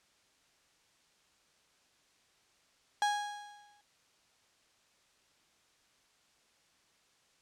35% pulse tone with exponential decay, 826 Hz, G#5, 10 cents flat, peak -24 dBFS, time 3.02-3.81 s, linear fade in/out 1 ms, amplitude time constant 170 ms, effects white hiss -69 dBFS RMS until 7.41 s + low-pass 7000 Hz 12 dB/octave

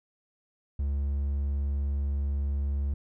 triangle tone, 70.3 Hz, C#2, 25 cents sharp, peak -24 dBFS, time 0.79-2.94 s, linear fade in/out 5 ms, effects none

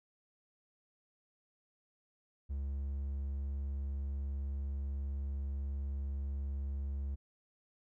triangle tone, 69.3 Hz, C#2, in tune, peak -33 dBFS, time 2.49-7.16 s, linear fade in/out 20 ms, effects none

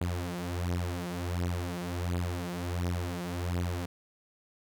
sawtooth beating tone pair, 87.31 / 88.71 Hz, F2 / F2, 0 / +28 cents, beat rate 1.4 Hz, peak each -30 dBFS, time 0.01-3.86 s, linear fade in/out 5 ms, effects none

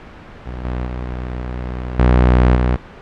sawtooth tone with level steps, 61.74 Hz, B1, in tune, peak -22 / -16 / -19 / -5 / -9 dBFS, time 0.45-2.77 s, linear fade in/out 20 ms, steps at 0.64 / 0.86 / 1.99 / 2.55 s, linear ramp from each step 5 ms, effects pink hiss -37 dBFS RMS until 3.01 s + low-pass 2000 Hz 12 dB/octave

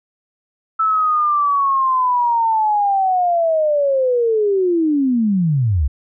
sine linear sweep, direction down, 1318.5 to 61.7 Hz, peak -13 dBFS, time 0.79-5.88 s, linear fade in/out 10 ms, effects none

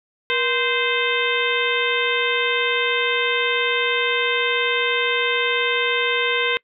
harmonic tone with a mistuned harmonic, 519 Hz, C5, 14 cents flat, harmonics 1 / 2 / 3 / 4 / 5 / 6 / 7, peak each -24 / -28 / -26 / -24 / -26 / -27 / -28 dBFS, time 0.3-6.57 s, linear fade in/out 0 ms, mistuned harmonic 1, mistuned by -140 cents, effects noise-tail reverb RT60 0.1 s tail -25 dB re dry

